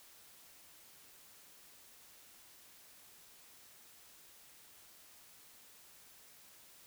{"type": "silence", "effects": ["white hiss -60 dBFS RMS until 6.86 s"]}